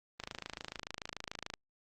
click train, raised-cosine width 0.2 ms, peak -22 dBFS, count 37, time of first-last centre 0.2-1.538 s, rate 26.9 Hz, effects Opus 32 kbps

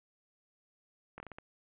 slowing click train, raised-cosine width 0.5 ms, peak -30 dBFS, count 6, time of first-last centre 1.18-1.385 s, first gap 21 ms, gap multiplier 1.34, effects resampled to 8000 Hz + 10-bit

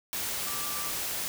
sine tone in noise, 1174 Hz, D6, 1 cent flat, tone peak -40 dBFS, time 0.47-0.9 s, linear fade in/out 0 ms, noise white, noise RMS -33 dBFS, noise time 0.13-1.28 s, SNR -10 dB, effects none

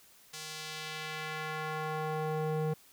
square tone with band-pass filter sweep, 155.56 Hz, D#3, in tune, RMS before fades -36 dBFS, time 0.33-2.74 s, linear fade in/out 10 ms, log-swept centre 6300 to 370 Hz, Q 0.94, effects white hiss -60 dBFS RMS until 2.92 s

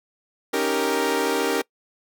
sawtooth chord, Eb dominant seventh, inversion third, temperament equal, 277.2 / 311.1 / 392 / 466.2 Hz, Db4 / Eb4 / G4 / Bb4, 0 / 0 / 0 / 0 cents, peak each -24 / -25 / -22 / -20 dBFS, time 0.53-1.62 s, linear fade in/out 10 ms, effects noise-tail reverb RT60 0.1 s tail -23 dB re dry

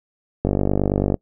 click train, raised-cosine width 2 ms, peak -5 dBFS, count 35, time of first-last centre 0.45-1.142 s, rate 49.1 Hz, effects noise-tail reverb RT60 0.1 s tail -24 dB re dry

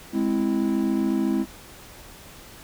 triangle chord, Ab augmented, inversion none, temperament equal, 207.7 / 261.6 / 329.6 Hz, Ab3 / C4 / E4, 0 / 0 / 0 cents, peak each -23 dBFS, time 0.12-1.46 s, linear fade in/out 50 ms, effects pink hiss -45 dBFS RMS until 2.63 s

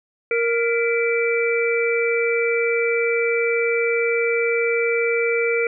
harmonic tone with a mistuned harmonic, 466.2 Hz, A#4, in tune, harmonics 1 / 3 / 4 / 5, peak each -19 / -28 / -30 / -23 dBFS, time 0.31-5.67 s, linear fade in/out 2 ms, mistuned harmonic 4, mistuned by +120 cents, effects none

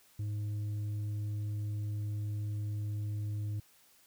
sine tone with tanh clipping, 104.5 Hz, G#2, 11 cents sharp, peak -34 dBFS, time 0.19-3.6 s, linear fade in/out 5 ms, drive 4 dB, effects white hiss -64 dBFS RMS until 4.06 s

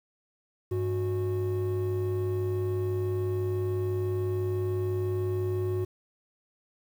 triangle tone pair together, 100 / 366 Hz, G2 / F#4, +35 / -19 cents, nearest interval octave + minor seventh, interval 2246 cents, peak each -26 dBFS, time 0.71-5.85 s, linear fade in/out 10 ms, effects tanh soft clip ceiling -21 dBFS + 9-bit

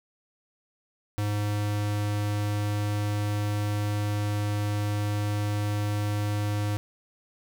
square tone, 103.83 Hz, G#2, in tune, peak -26 dBFS, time 1.18-6.77 s, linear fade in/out 0 ms, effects none

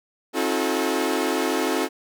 sawtooth tone cluster, 267.8 / 320 / 361 / 434.2 Hz, C4 / D#4 / F#4 / A4, +40 / +49 / -43 / -23 cents, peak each -23 dBFS, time 0.33-1.89 s, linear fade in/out 50 ms, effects none

